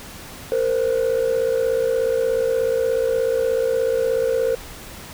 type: tone pair together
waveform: sine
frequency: 460.1 / 516.8 Hz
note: A#4 / C5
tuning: -23 / -21 cents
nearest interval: major second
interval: 202 cents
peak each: -18 dBFS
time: 0.52-4.55 s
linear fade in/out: 0 ms
effects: tanh soft clip ceiling -14 dBFS + pink hiss -38 dBFS RMS until 5.13 s